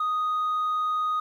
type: tone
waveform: sine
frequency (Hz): 1244.5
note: D#6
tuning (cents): 0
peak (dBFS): -21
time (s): 0-1.2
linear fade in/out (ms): 5
effects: tanh soft clip ceiling -22 dBFS + 10-bit